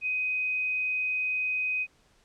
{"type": "tone", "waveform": "sine", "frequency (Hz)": 2509, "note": "D#7", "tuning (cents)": 14, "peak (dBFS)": -26, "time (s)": [0.01, 1.87], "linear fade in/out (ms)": 50, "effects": ["pink hiss -64 dBFS RMS until 2.24 s", "low-pass 8000 Hz 12 dB/octave"]}